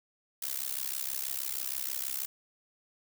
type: noise with amplitude modulation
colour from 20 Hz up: blue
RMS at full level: -31 dBFS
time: 0.42-2.26 s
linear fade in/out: 5 ms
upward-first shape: sine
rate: 66.3 Hz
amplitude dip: 100%
effects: none